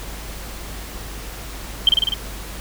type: tone with echo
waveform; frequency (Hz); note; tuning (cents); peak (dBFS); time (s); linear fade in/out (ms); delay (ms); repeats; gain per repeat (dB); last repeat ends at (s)
sine; 3136; G7; 0; -8; 1.87-1.89; 2; 50; 5; -2; 2.14
effects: added 50 Hz sine -33 dBFS peak until 2.6 s + pink hiss -35 dBFS RMS until 2.6 s